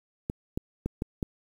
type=clicks; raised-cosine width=3 ms; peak=-16 dBFS; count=5; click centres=0.299 / 0.575 / 0.86 / 1.021 / 1.228 s; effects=8-bit